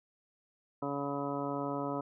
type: harmonic tone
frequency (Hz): 141.5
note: C#3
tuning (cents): +36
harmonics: 1 / 2 / 3 / 4 / 5 / 6 / 7 / 8 / 9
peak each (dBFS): -43 / -37 / -41 / -40 / -42 / -51 / -41 / -54 / -43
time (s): 0.82-2.01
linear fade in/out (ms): 5
effects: none